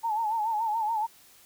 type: tone with vibrato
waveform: sine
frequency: 880 Hz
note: A5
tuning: in tune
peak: -25 dBFS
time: 0.03-1.07 s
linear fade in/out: 20 ms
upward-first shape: sine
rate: 7 Hz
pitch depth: 89 cents each way
effects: white hiss -56 dBFS RMS until 1.45 s